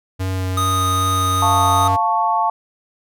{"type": "tone with vibrato", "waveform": "square", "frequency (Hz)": 93.6, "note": "F#2", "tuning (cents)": 20, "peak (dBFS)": -20, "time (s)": [0.19, 1.97], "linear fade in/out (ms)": 20, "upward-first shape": "sine", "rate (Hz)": 2.5, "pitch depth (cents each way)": 11}
{"type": "tone", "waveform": "square", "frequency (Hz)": 1242, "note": "D#6", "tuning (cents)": -3, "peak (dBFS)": -18, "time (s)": [0.57, 1.88], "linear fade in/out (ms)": 5}
{"type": "chord", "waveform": "sine", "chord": "F augmented", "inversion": "none", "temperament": "equal with one note detuned", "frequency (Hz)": [698.5, 883.6, 1108.7], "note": ["F5", "A5", "C#6"], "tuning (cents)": [0, 7, 0], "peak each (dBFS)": [-21, -17, -20], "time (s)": [1.42, 2.5], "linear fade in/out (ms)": 5}
{"effects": []}